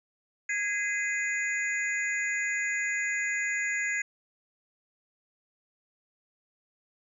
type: tone cluster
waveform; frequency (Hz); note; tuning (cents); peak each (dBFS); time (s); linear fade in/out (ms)
sine; 1657 / 2048 / 2494 / 6750; G#6 / C7 / D#7 / G#8; -4 / -38 / +3 / +27; -32 / -30 / -36 / -38; 0.49-4.02; 5
effects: none